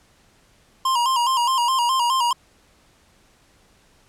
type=tone with vibrato; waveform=square; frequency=1000 Hz; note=B5; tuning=21 cents sharp; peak=-18 dBFS; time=0.85-2.33 s; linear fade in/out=5 ms; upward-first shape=square; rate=4.8 Hz; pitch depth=84 cents each way; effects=pink hiss -57 dBFS RMS until 4.08 s + low-pass 10000 Hz 12 dB/octave